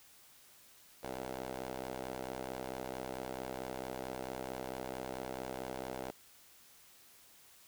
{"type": "ring-modulated tone", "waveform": "10% pulse", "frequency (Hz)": 64.5, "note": "C2", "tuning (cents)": -24, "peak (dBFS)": -29, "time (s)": [1.03, 6.11], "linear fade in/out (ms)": 5, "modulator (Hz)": 511, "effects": ["white hiss -61 dBFS RMS until 7.67 s"]}